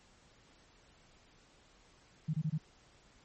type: tone bursts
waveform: sine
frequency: 155.56 Hz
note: D#3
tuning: in tune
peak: -30 dBFS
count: 4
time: 2.28-2.581 s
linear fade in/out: 10 ms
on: 58 ms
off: 23 ms
effects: pink hiss -64 dBFS RMS until 3.24 s + MP3 32 kbps